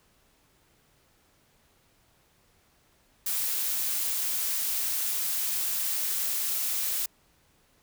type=noise; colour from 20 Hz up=blue; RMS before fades=-29 dBFS; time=3.26-7.06 s; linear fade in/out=5 ms; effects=pink hiss -65 dBFS RMS until 7.82 s